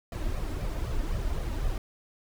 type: noise with flanger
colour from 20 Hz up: brown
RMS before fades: -30 dBFS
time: 0.12-1.78 s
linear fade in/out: 2 ms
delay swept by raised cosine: 1.6 to 3.3 ms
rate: 3.9 Hz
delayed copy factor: +0.6
effects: none